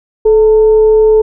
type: tone with frequency modulation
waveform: sine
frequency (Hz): 433.5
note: A4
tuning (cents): -26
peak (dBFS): -4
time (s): 0.25-1.22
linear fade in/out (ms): 10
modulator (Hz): 468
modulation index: 0.21
effects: none